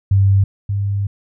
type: tone pair in turn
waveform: sine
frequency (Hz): 98 / 100.12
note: G2 / G2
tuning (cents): 0 / +37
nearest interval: unison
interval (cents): 37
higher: second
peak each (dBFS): -9 / -16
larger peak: first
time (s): 0.11-0.44 / 0.69-1.07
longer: second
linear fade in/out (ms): 5
effects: none